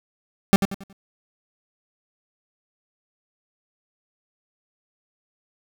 40% pulse tone with echo, 196 Hz, G3, in tune, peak -9 dBFS, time 0.53-0.56 s, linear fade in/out 0 ms, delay 92 ms, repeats 4, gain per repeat -9 dB, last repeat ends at 0.928 s, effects none

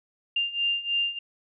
sine beating tone pair, 2794 / 2797.2 Hz, F7 / F7, 0 / +2 cents, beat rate 3.2 Hz, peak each -29 / -26 dBFS, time 0.36-1.19 s, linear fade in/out 5 ms, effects none

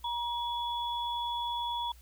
sine tone pair together, 951 / 3393 Hz, A#5 / G#7, +34 / +36 cents, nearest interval octave + minor seventh, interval 2202 cents, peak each -32 / -37 dBFS, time 0.04-1.92 s, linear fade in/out 5 ms, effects added 60 Hz sine -52 dBFS peak until 2.01 s + white hiss -62 dBFS RMS until 2.01 s

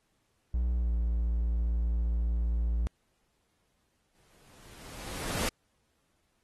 triangle tone with pitch glide, 60.2 to 57.48 Hz, B1 to A#1, -44 to -24 cents, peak -24 dBFS, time 0.54-2.87 s, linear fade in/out 0 ms, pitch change -80 cents, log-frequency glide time 0.75-0.94 s
pink noise with exponential growth, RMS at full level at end -30 dBFS, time 4.15-5.49 s, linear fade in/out 1 ms, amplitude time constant 290 ms
effects pink hiss -75 dBFS RMS until 6.43 s + AAC 32 kbps

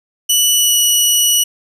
15% pulse tone with pitch glide, 2960 to 2934 Hz, F#7 to F#7, 0 to -15 cents, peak -3 dBFS, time 0.29-1.44 s, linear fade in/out 10 ms, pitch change -15 cents, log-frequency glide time 0.52-0.78 s, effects none

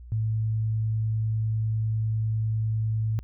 sine tone, 110 Hz, A2, in tune, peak -23 dBFS, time 0.12-3.19 s, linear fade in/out 0 ms, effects added 60 Hz sine -41 dBFS peak until 3.23 s

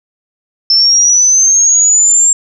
sine linear sweep, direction up, 5310 to 7459 Hz, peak -5 dBFS, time 0.7-2.33 s, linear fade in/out 2 ms, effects none

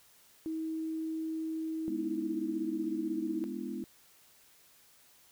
sine tone, 319.7 Hz, D#4, 47 cents sharp, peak -33 dBFS, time 0.46-3.44 s, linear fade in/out 0 ms
sine chord, E dominant seventh, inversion first, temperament equal with one note detuned, 207.7 / 246.9 / 293.7 / 335.8 Hz, G#3 / B3 / D4 / E4, 0 / 0 / 0 / +32 cents, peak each -41 / -40 / -43 / -41 dBFS, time 1.88-3.84 s, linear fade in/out 0 ms
effects white hiss -62 dBFS RMS until 5.31 s

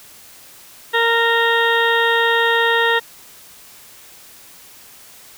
harmonic tone, 462.8 Hz, A#4, 13 cents flat, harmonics 1 / 2 / 3 / 4 / 6 / 7 / 8, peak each -19 / -20 / -23 / -17 / -28 / -27 / -25 dBFS, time 0.93-3 s, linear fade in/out 20 ms, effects white hiss -43 dBFS RMS until 5.37 s

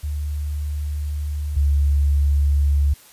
sine tone pair in turn, 73.9 / 71.51 Hz, D2 / D2, +11 / -46 cents, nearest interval minor second, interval 57 cents, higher first, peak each -22 / -14 dBFS, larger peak second, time 0.03-1.56 / 1.56-2.94 s, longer first, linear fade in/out 10 ms, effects white hiss -48 dBFS RMS until 3.12 s + resampled to 32000 Hz

